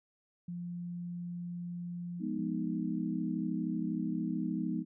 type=tone; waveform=sine; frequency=174.61 Hz; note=F3; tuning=in tune; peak=-37 dBFS; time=0.48-2.39 s; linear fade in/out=5 ms
type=chord; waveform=sine; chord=F half-diminished seventh; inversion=none; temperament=equal; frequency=174.61 / 207.7 / 246.9 / 311.1 Hz; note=F3 / Ab3 / Cb4 / Eb4; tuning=0 / 0 / 0 / 0 cents; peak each=-37 dBFS; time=2.19-4.85 s; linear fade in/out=50 ms
effects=none